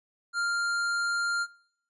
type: tone with hard clipping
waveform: sine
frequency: 1396.9 Hz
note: F6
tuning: in tune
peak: -28 dBFS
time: 0.33-1.47 s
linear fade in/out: 50 ms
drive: 12 dB
effects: noise-tail reverb RT60 0.7 s tail -21 dB re dry + resampled to 24000 Hz